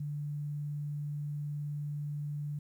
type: tone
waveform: sine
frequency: 146.83 Hz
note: D3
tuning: in tune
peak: -34 dBFS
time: 0-2.59 s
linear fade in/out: 5 ms
effects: 11-bit